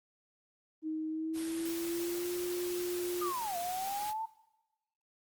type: tone with pitch glide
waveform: sine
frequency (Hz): 314.1 to 354.6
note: D#4 to F4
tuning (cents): +16 to +26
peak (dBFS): -33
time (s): 0.82-3.33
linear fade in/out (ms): 50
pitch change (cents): +210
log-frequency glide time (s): 1.09-2.35
type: noise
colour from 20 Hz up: white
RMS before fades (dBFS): -43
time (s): 1.33-4.14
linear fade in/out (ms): 50
type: linear two-way sweep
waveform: sine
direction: down then up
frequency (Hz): 1247 to 686 to 903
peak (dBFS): -34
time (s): 3.21-4.26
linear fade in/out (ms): 10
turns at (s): 3.57
effects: noise-tail reverb RT60 1.0 s tail -20 dB re dry + Opus 32 kbps